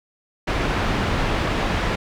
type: low-pass noise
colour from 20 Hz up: pink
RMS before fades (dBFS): -22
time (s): 0.47-1.96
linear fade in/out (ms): 10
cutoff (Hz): 2800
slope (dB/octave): 12
effects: none